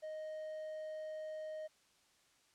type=tone; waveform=triangle; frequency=622.3 Hz; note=D#5; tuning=in tune; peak=-40 dBFS; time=0.02-1.68 s; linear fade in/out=20 ms; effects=white hiss -71 dBFS RMS until 2.54 s + low-pass 8000 Hz 12 dB/octave